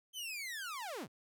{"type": "linear sweep", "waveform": "sawtooth", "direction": "down", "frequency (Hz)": [3147, 86], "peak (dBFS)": -37, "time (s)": [0.13, 1.08], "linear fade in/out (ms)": 50, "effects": []}